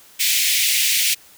pink high-pass noise, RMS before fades -18 dBFS, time 0.19-1.15 s, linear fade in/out 20 ms, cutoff 2100 Hz, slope 48 dB/octave, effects white hiss -48 dBFS RMS until 1.37 s

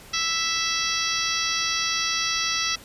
harmonic tone with a mistuned harmonic, 660 Hz, E5, 2 cents sharp, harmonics 2 / 3 / 4 / 5 / 6 / 7 / 8 / 9, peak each -31 / -31 / -31 / -31 / -31 / -31 / -31 / -31 dBFS, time 0.13-2.76 s, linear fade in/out 10 ms, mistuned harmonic 9, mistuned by -34 cents, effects pink hiss -46 dBFS RMS until 2.84 s + resampled to 32000 Hz

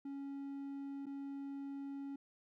triangle tone with dropouts, 277.8 Hz, C#4, 4 cents sharp, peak -40 dBFS, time 0.05-2.16 s, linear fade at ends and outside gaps 5 ms, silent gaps 1.058-1.065 s, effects none

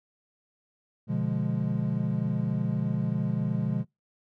triangle chord, B diminished seventh, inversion none, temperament equal, 123.47 / 146.83 / 174.61 / 207.7 Hz, B2 / D3 / F3 / Ab3, 0 / 0 / 0 / 0 cents, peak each -29 dBFS, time 1.07-3.85 s, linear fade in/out 50 ms, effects noise-tail reverb RT60 0.2 s tail -26 dB re dry

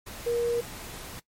sine tone in noise, 473.4 Hz, A#4, 27 cents sharp, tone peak -23 dBFS, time 0.26-0.61 s, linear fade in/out 10 ms, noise pink, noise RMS -41 dBFS, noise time 0.06-1.2 s, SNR +15 dB, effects noise-tail reverb RT60 0.1 s tail -18 dB re dry + MP3 64 kbps

